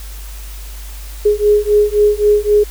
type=beating tone pair; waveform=sine; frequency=415.3 / 419.1 Hz; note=G#4 / G#4; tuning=0 / +16 cents; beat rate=3.8 Hz; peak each=-12 dBFS; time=1.25-2.64 s; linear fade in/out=10 ms; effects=added 50 Hz sine -27 dBFS peak until 2.7 s + white hiss -37 dBFS RMS until 2.7 s